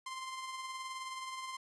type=tone with tremolo; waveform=sawtooth; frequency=1045 Hz; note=C6; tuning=2 cents flat; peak=-35 dBFS; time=0.06-1.57 s; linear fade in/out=5 ms; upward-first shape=triangle; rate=19 Hz; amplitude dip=45%; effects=resampled to 24000 Hz + 11-bit